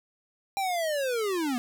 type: linear sweep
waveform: square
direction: down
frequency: 800 to 233.1 Hz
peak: -27 dBFS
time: 0.57-1.58 s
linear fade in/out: 0 ms
effects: none